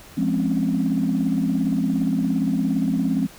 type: chord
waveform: sine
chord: Db major seventh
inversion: first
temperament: just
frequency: 173.24 / 207.9 / 259.9 / 277.2 Hz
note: F3 / Ab3 / C4 / Db4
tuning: -14 / +2 / -11 / 0 cents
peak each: -24 / -23 / -22 / -26 dBFS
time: 0.17-3.27 s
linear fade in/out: 10 ms
effects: tanh soft clip ceiling -11 dBFS + pink hiss -45 dBFS RMS until 3.38 s